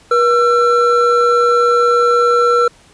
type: tone pair together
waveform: triangle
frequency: 480.5 / 1345 Hz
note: B4 / E6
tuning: -48 / +34 cents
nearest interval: octave + tritone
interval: 1782 cents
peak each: -10 dBFS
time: 0.11-2.68 s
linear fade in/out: 5 ms
effects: pink hiss -47 dBFS RMS until 2.93 s + resampled to 22050 Hz